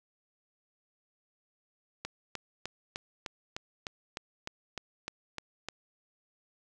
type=click train; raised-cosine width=0.2 ms; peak=-19 dBFS; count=13; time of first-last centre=2.05-5.686 s; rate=3.3 Hz; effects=none